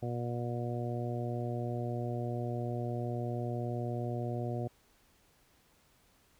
harmonic tone, 120.2 Hz, B2, 46 cents flat, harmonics 1 / 2 / 3 / 4 / 5 / 6, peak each -35 / -41 / -41 / -44 / -43 / -44 dBFS, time 0.02-4.68 s, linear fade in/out 10 ms, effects pink hiss -67 dBFS RMS until 6.39 s

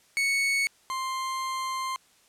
40% pulse tone pair in turn, 2217 / 1050.2 Hz, C#7 / C6, 0 / +6 cents, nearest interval octave + minor second, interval 1294 cents, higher first, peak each -22 / -28 dBFS, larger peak first, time 0.17-0.67 / 0.9-1.96 s, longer second, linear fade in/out 0 ms, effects white hiss -61 dBFS RMS until 2.28 s + low-pass 10000 Hz 12 dB/octave

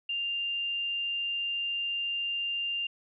sine tone, 2794 Hz, F7, in tune, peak -29 dBFS, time 0.09-2.87 s, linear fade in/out 5 ms, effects none

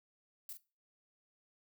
violet noise with echo, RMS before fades -45 dBFS, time 0.49-0.53 s, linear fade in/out 2 ms, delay 42 ms, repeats 1, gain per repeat -7 dB, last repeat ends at 0.572 s, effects noise-tail reverb RT60 0.3 s tail -18 dB re dry

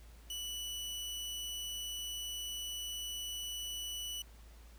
sawtooth tone, 2960 Hz, F#7, in tune, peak -36 dBFS, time 0.3-4.22 s, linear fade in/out 2 ms, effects added 56 Hz sine -53 dBFS peak until 4.78 s + pink hiss -63 dBFS RMS until 4.78 s

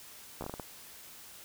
slowing click train, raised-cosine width 1 ms, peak -24 dBFS, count 7, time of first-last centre 0.41-0.598 s, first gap 13 ms, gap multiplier 1.35, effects white hiss -51 dBFS RMS until 1.44 s

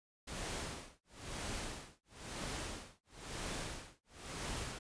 pink noise with tremolo, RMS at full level -41 dBFS, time 0.27-4.79 s, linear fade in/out 10 ms, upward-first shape sine, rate 1 Hz, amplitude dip 100%, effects resampled to 22050 Hz

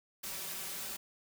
white noise with comb filter, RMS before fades -41 dBFS, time 0.23-0.97 s, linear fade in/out 10 ms, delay 5.2 ms, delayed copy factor +0.75, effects none

